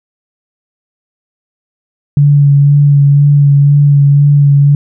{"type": "tone with vibrato", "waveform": "sine", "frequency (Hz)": 143, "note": "D3", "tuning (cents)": -46, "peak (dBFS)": -3, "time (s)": [2.17, 4.75], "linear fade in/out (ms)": 2, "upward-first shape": "sine", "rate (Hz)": 2, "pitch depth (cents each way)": 19, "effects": []}